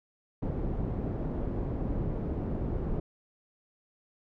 pink low-pass noise, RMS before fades -32 dBFS, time 0.42-3 s, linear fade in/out 5 ms, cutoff 440 Hz, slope 12 dB/octave, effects none

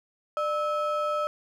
triangle ring-modulated tone, 950 Hz, A#5, 33 cents sharp, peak -20 dBFS, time 0.37-1.27 s, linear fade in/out 0 ms, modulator 352 Hz, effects none

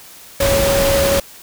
sine tone in noise, 554.4 Hz, C#5, in tune, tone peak -14 dBFS, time 0.4-1.2 s, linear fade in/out 5 ms, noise pink, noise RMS -18 dBFS, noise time 0.4-1.2 s, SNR +1 dB, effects white hiss -40 dBFS RMS until 1.42 s

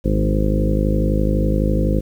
harmonic tone with a mistuned harmonic, 51.91 Hz, G#1, in tune, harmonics 1 / 2 / 3 / 4 / 5 / 6 / 7 / 8 / 9 / 10, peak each -18 / -24 / -23 / -23 / -29 / -25 / -30 / -31 / -31 / -26 dBFS, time 0.04-2.01 s, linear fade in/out 20 ms, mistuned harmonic 4, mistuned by +21 cents, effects 8-bit

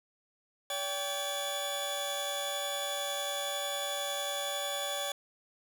sawtooth tone cluster, 571 / 785 / 3437 Hz, D5 / G5 / A7, -49 / +2 / -41 cents, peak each -33 / -36 / -33 dBFS, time 0.7-5.12 s, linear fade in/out 2 ms, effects none

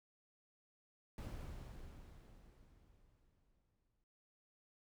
brown noise with exponential decay, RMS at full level -44 dBFS, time 1.18-4.04 s, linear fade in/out 1 ms, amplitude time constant 620 ms, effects none

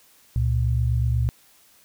sine tone pair together, 69.27 / 117.6 Hz, C#2 / A#2, -1 / +16 cents, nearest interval major sixth, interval 917 cents, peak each -22 / -21 dBFS, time 0.36-1.29 s, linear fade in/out 0 ms, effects white hiss -56 dBFS RMS until 1.84 s

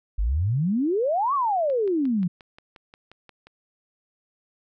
sine exponential two-way sweep, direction up then down, 45.87 to 1174.7 to 168.1 Hz, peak -20 dBFS, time 0.18-2.28 s, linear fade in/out 10 ms, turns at 1.34 s
click train, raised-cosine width 0.3 ms, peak -30 dBFS, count 11, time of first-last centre 1.7-3.47 s, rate 5.65 Hz
effects none

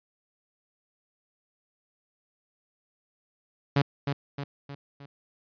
sawtooth tone with echo, 141.1 Hz, C#3, 31 cents sharp, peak -16 dBFS, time 3.76-3.82 s, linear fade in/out 5 ms, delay 310 ms, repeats 4, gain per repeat -6 dB, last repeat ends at 5.06 s, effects resampled to 11025 Hz

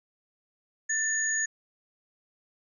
sine tone pair together, 1782 / 6728 Hz, A6 / G#8, +22 / +22 cents, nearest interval octave + major seventh, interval 2300 cents, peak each -28 / -28 dBFS, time 0.89-1.46 s, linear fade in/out 10 ms, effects none

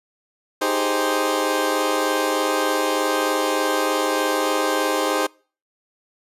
20% pulse chord, Ab major seventh, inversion second, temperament equal, 311.1 / 392 / 415.3 / 523.3 Hz, Eb4 / G4 / Ab4 / C5, 0 / 0 / 0 / 0 cents, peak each -20 / -21 / -22 / -18 dBFS, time 0.61-5.27 s, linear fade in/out 10 ms, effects noise-tail reverb RT60 0.4 s tail -25 dB re dry + resampled to 32000 Hz

